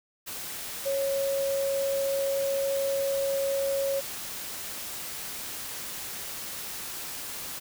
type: tone in noise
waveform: sine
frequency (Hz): 550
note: C#5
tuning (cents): -14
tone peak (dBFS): -25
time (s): 0.85-4.01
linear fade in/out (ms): 20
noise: white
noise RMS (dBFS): -37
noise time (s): 0.26-7.6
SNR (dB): +9
effects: none